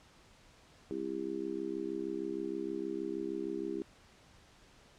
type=harmonic tone; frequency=66.4 Hz; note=C2; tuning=26 cents sharp; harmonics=3 / 4 / 5 / 6; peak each=-46 / -43 / -38 / -39 dBFS; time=0.91-3.82 s; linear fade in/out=0 ms; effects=pink hiss -61 dBFS RMS until 4.98 s + low-pass 7000 Hz 12 dB/octave